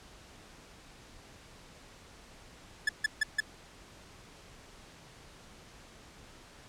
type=tone bursts; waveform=45% pulse; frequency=1726 Hz; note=A6; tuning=34 cents flat; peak=-24 dBFS; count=4; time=2.87-3.404 s; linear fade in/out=5 ms; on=21 ms; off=150 ms; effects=pink hiss -54 dBFS RMS until 6.68 s + low-pass 8000 Hz 12 dB/octave